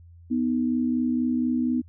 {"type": "tone pair together", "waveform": "sine", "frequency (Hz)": [246.9, 311.1], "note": ["B3", "D#4"], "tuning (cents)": [0, 0], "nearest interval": "major third", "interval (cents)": 400, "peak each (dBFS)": [-22, -28], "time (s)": [0.3, 1.82], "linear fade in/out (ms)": 20, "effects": ["added 85 Hz sine -46 dBFS peak until 1.88 s"]}